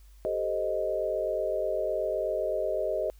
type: chord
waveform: sine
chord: A half-diminished seventh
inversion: third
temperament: equal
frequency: 392 / 440 / 523.3 / 622.3 Hz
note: G4 / A4 / C5 / Eb5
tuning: 0 / 0 / 0 / 0 cents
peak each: -34 / -35 / -33 / -29 dBFS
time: 0.25-3.1 s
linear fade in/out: 0 ms
effects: added 50 Hz sine -50 dBFS peak until 3.19 s + white hiss -65 dBFS RMS until 3.19 s